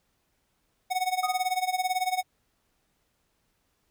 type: tone with tremolo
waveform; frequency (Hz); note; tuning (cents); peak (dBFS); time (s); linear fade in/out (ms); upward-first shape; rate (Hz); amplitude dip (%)
square; 740; F#5; 0; -23; 0.9-2.23; 20; sine; 18; 85
type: tone with exponential decay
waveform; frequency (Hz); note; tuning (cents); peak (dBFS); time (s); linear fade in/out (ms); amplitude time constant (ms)
sine; 1244.5; D#6; 0; -28; 1.23-1.58; 5; 75
effects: pink hiss -73 dBFS RMS until 3.9 s